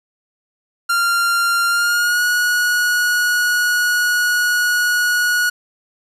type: tone with pitch glide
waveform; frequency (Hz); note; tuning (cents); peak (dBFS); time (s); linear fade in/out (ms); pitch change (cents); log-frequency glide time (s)
45% pulse; 1389 to 1457.2; F6 to F#6; -10 to -27; -14; 0.89-5.5; 10; +83; 1.68-2.23
effects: resampled to 32000 Hz + 8-bit